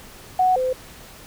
sine tone pair in turn, 740 / 512.7 Hz, F#5 / C5, 0 / -35 cents, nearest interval tritone, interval 635 cents, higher first, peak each -14 / -19 dBFS, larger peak first, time 0.39-0.56 / 0.56-0.73 s, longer neither, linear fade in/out 5 ms, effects pink hiss -43 dBFS RMS until 1.26 s

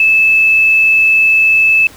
sine tone with quantisation, 2617 Hz, E7, 13 cents flat, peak -6 dBFS, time 0-1.87 s, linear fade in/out 2 ms, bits 6, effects pink hiss -38 dBFS RMS until 1.96 s

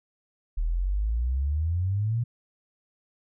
sine exponential sweep, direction up, 38 to 121.5 Hz, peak -23 dBFS, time 0.57-2.24 s, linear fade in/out 10 ms, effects none

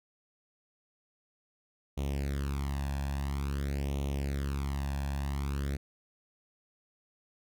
sawtooth tone with flanger, 69.7 Hz, C#2, 10 cents sharp, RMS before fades -33 dBFS, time 1.97-5.77 s, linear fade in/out 10 ms, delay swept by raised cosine 0.31 to 1.18 ms, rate 0.49 Hz, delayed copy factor +0.8, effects none

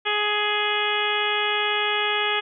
harmonic tone, 418 Hz, G#4, 11 cents sharp, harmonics 1 / 2 / 3 / 4 / 5 / 6 / 7 / 8, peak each -29 / -29 / -29 / -29 / -29 / -29 / -29 / -29 dBFS, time 0.05-2.41 s, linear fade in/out 20 ms, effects none

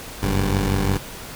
15% pulse tone pair together, 46.03 / 97.8 Hz, F#1 / G2, -8 / -4 cents, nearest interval octave + minor second, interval 1304 cents, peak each -15 dBFS, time 0.22-0.98 s, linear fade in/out 10 ms, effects pink hiss -36 dBFS RMS until 1.35 s

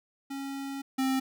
square tone pair in turn, 274.7 / 264.3 Hz, C#4 / C4, -16 / +18 cents, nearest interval minor second, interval 66 cents, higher first, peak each -35 / -26 dBFS, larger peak second, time 0.3-0.82 / 0.98-1.2 s, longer first, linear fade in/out 10 ms, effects none

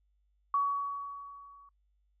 sine tone with level ramp, 1128 Hz, C#6, 30 cents sharp, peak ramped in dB -24 to -54 dBFS, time 0.54-1.69 s, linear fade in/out 2 ms, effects noise-tail reverb RT60 0.1 s tail -25 dB re dry + added 50 Hz sine -69 dBFS peak until 2.2 s

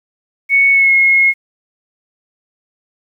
sine tone with pitch glide, 2217 to 2163 Hz, C#7 to C#7, 0 to -43 cents, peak -7 dBFS, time 0.49-1.34 s, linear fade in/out 50 ms, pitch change -43 cents, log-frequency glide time 0.71-0.93 s, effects 8-bit

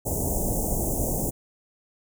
pink band-stop noise, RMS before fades -26 dBFS, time 0.05-1.31 s, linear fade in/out 20 ms, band 780 to 6700 Hz, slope 48 dB/octave, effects none

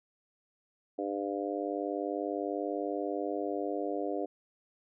harmonic tone, 100.1 Hz, G2, 37 cents sharp, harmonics 3 / 4 / 5 / 6 / 7, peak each -36 / -37 / -38 / -39 / -39 dBFS, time 0.98-4.26 s, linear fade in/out 10 ms, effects none

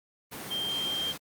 sine tone in noise, 3173 Hz, G7, 20 cents sharp, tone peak -29 dBFS, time 0.5-1.13 s, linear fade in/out 20 ms, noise pink, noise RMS -38 dBFS, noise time 0.31-1.18 s, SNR +6 dB, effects high-pass 150 Hz 12 dB/octave + Opus 32 kbps

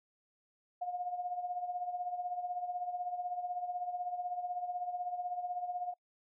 sine tone with tremolo, 716 Hz, F5, 43 cents sharp, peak -32 dBFS, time 0.81-5.94 s, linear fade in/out 10 ms, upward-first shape triangle, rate 16 Hz, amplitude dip 75%, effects noise-tail reverb RT60 0.1 s tail -26 dB re dry

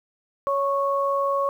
sine tone pair together, 557 / 1103.8 Hz, C#5 / C#6, +8 / -8 cents, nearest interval octave, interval 1184 cents, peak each -23 dBFS, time 0.47-1.49 s, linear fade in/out 0 ms, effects 9-bit

